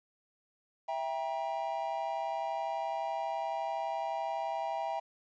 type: chord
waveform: triangle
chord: E diminished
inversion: none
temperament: just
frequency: 659.3 / 791.1 / 949.3 Hz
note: E5 / G5 / Bb5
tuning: 0 / +16 / +31 cents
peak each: -35 / -34 / -37 dBFS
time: 0.88-5 s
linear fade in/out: 10 ms
effects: resampled to 16000 Hz + 11-bit